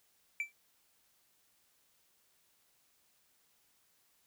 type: tone with exponential decay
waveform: triangle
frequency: 2331 Hz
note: D7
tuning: 14 cents flat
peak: -27 dBFS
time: 0.4-0.52 s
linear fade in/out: 1 ms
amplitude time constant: 25 ms
effects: tanh soft clip ceiling -25 dBFS + white hiss -72 dBFS RMS until 4.26 s